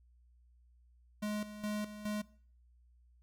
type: tone with tremolo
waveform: square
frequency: 210 Hz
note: G#3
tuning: 19 cents sharp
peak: -35 dBFS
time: 1.22-2.22 s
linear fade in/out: 10 ms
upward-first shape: square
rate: 2.4 Hz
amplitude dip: 70%
effects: noise-tail reverb RT60 0.5 s tail -21 dB re dry + added 60 Hz sine -62 dBFS peak until 3.22 s